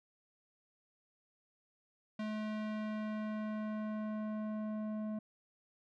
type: tone with low-pass filter sweep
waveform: square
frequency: 214.6 Hz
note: A3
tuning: 43 cents flat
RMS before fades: -39 dBFS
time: 2.19-5.19 s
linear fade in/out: 5 ms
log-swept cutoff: 3400 to 720 Hz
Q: 0.81
effects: none